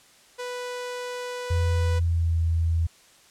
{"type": "tone", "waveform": "sawtooth", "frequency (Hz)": 493.9, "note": "B4", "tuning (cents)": 0, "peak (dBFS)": -27, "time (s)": [0.38, 2], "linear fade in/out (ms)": 20}
{"type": "tone with pitch glide", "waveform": "sine", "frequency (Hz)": [86.1, 82.59], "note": ["F2", "E2"], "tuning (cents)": [-24, 4], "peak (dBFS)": -20, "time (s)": [1.5, 2.87], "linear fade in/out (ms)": 10, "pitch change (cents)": -72, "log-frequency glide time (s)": [1.73, 2.38]}
{"effects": ["white hiss -55 dBFS RMS until 3.3 s", "low-pass 9000 Hz 12 dB/octave"]}